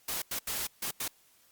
white noise bursts at uneven times, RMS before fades -34 dBFS, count 5, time 0.08-0.22 / 0.31-0.39 / 0.47-0.67 / 0.82-0.91 / 1-1.08 s, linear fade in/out 5 ms, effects white hiss -64 dBFS RMS until 1.51 s + Opus 48 kbps

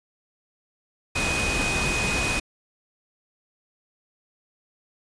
sine tone in noise, 2500 Hz, D#7, 8 cents sharp, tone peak -26 dBFS, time 1.15-2.4 s, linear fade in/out 10 ms, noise pink, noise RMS -26 dBFS, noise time 1.15-2.4 s, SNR -3 dB, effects resampled to 22050 Hz

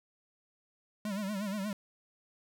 square tone with vibrato, 202.1 Hz, G#3, 47 cents flat, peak -34 dBFS, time 1.05-1.73 s, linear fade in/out 2 ms, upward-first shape sine, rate 8.4 Hz, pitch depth 110 cents each way, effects none

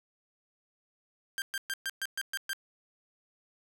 sawtooth tone bursts, 1585 Hz, G6, 19 cents sharp, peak -28 dBFS, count 8, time 1.38-2.532 s, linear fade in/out 0 ms, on 39 ms, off 120 ms, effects none

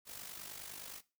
white noise with amplitude modulation, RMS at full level -45 dBFS, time 0.05-1.02 s, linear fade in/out 50 ms, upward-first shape sine, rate 49.7 Hz, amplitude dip 65%, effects noise-tail reverb RT60 0.3 s tail -19 dB re dry

